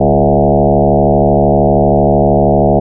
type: tone with frequency modulation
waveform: sine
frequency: 410 Hz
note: G#4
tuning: 22 cents flat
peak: -6 dBFS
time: 0-2.8 s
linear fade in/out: 10 ms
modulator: 72.9 Hz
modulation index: 4.5
effects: none